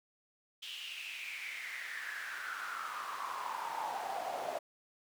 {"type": "noise with high-pass filter sweep", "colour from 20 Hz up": "brown", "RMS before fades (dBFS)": -41, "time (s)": [0.62, 4.59], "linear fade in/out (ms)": 10, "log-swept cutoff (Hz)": [3100, 640], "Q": 6.7, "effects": []}